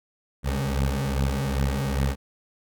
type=beating tone pair; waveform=20% pulse; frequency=66.9 / 69.4 Hz; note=C2 / C#2; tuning=+39 / +3 cents; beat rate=2.5 Hz; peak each=-21 dBFS; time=0.43-2.16 s; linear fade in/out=50 ms; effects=none